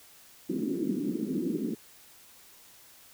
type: band-pass noise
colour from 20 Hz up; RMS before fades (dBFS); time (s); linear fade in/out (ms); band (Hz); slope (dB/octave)
white; -31; 0.49-1.75; 10; 180 to 360; 48
effects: white hiss -55 dBFS RMS until 3.13 s